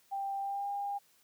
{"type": "tone with pitch glide", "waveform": "sine", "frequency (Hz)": [789, 805.6], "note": ["G5", "G5"], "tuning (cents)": [11, 47], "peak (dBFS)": -33, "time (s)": [0.11, 0.99], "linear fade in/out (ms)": 20, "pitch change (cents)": 36, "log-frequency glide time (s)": [0.4, 0.68], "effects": ["white hiss -67 dBFS RMS until 1.23 s", "high-pass 100 Hz 12 dB/octave"]}